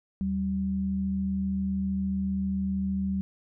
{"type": "tone pair together", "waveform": "sine", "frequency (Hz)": [77.78, 192.96], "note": ["D#2", "G3"], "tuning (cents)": [0, -27], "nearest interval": "octave + major third", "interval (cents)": 1573, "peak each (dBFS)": [-35, -26], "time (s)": [0.21, 3.21], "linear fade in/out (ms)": 0, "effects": []}